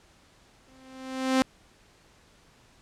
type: tone with exponential growth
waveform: sawtooth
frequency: 261.6 Hz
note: C4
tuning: in tune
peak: -14 dBFS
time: 0.68-1.42 s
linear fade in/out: 0 ms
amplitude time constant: 160 ms
effects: pink hiss -59 dBFS RMS until 2.81 s + low-pass 8000 Hz 12 dB/octave